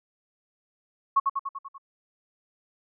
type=tone with echo; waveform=sine; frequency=1100 Hz; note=C#6; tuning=14 cents flat; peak=-16 dBFS; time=1.16-1.2 s; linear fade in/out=10 ms; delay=97 ms; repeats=6; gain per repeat=-4 dB; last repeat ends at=1.782 s; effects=none